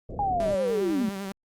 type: low-pass noise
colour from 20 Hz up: pink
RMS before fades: -36 dBFS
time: 0.09-0.55 s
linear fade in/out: 5 ms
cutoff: 710 Hz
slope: 96 dB/octave
type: linear sweep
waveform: sine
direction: down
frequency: 830.6 to 196 Hz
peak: -23 dBFS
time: 0.19-1.09 s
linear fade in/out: 2 ms
type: tone with vibrato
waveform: sawtooth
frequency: 195.8 Hz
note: G3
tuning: 2 cents flat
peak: -28 dBFS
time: 0.4-1.32 s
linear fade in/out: 0 ms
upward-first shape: sine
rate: 10 Hz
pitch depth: 42 cents each way
effects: Opus 32 kbps